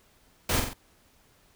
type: noise with echo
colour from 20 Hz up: pink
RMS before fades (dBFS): -26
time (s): 0.49-0.6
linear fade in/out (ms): 5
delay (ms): 45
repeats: 3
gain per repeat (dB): -5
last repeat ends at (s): 0.735
effects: pink hiss -62 dBFS RMS until 1.55 s